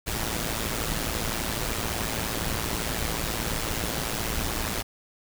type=noise with amplitude modulation; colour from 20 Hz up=pink; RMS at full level=-26 dBFS; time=0.06-4.83 s; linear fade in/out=20 ms; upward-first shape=sine; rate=112 Hz; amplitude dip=70%; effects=none